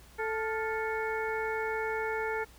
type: harmonic tone with a mistuned harmonic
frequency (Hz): 440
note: A4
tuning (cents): 0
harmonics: 1 / 2 / 3 / 4 / 5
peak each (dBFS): -33 / -36 / -38 / -39 / -40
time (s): 0.18-2.45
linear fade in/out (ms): 20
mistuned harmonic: 3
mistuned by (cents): +110
effects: added 60 Hz sine -55 dBFS peak until 2.58 s + pink hiss -57 dBFS RMS until 2.58 s